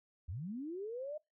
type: linear sweep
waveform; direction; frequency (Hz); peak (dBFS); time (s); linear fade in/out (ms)
sine; up; 69.4 to 622; -39; 0.28-1.18; 10
effects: noise-tail reverb RT60 0.2 s tail -22 dB re dry